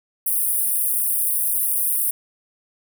pink high-pass noise, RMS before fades -21 dBFS, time 0.26-2.11 s, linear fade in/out 5 ms, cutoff 9100 Hz, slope 96 dB/octave, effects none

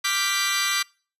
15% pulse chord, G dominant seventh, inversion second, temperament equal, 1174.7 / 1396.9 / 1568 / 1975.5 Hz, D6 / F6 / G6 / B6, 0 / 0 / 0 / 0 cents, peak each -20 / -25 / -22 / -19 dBFS, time 0.04-0.83 s, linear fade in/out 10 ms, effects noise-tail reverb RT60 0.4 s tail -26 dB re dry + resampled to 32000 Hz

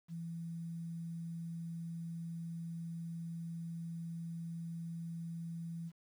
sine tone with quantisation, 167.1 Hz, E3, 24 cents sharp, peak -40 dBFS, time 0.08-5.92 s, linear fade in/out 50 ms, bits 11, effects none

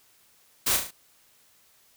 white noise with echo, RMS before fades -24 dBFS, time 0.66-0.77 s, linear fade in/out 10 ms, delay 35 ms, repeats 4, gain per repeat -5 dB, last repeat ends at 0.91 s, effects white hiss -61 dBFS RMS until 1.96 s

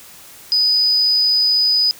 sine tone, 4978 Hz, D#8, in tune, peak -12 dBFS, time 0.52-1.91 s, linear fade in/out 0 ms, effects white hiss -41 dBFS RMS until 1.99 s

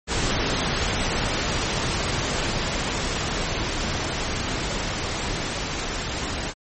pink noise with level ramp, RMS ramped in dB -23 to -28 dBFS, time 0.07-6.54 s, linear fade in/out 50 ms, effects MP3 32 kbps

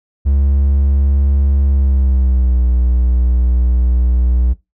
triangle tone with pitch glide, 69.3 to 61.38 Hz, C#2 to B1, 0 to -10 cents, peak -8 dBFS, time 0.25-4.54 s, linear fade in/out 20 ms, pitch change -210 cents, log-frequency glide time 1.65-2.64 s, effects noise-tail reverb RT60 0.2 s tail -19 dB re dry

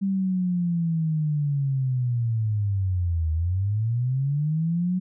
sine linear two-way sweep, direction down then up, 197 to 78 to 186.1 Hz, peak -21 dBFS, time 0.01-5 s, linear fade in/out 20 ms, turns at 3.32 s, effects none

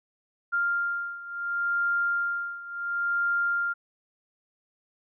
sine beating tone pair, 1396.9 / 1397.61 Hz, F6 / F6, 0 / +1 cents, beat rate 0.71 Hz, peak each -27 / -30 dBFS, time 0.52-3.74 s, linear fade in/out 20 ms, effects none

